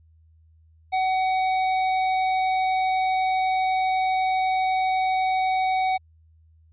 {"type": "tone with hard clipping", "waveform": "sine", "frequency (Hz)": 752, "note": "F#5", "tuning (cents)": 28, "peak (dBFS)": -22, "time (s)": [0.92, 5.98], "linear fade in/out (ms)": 20, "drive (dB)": 12, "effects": ["added 80 Hz sine -53 dBFS peak until 6.72 s", "resampled to 8000 Hz"]}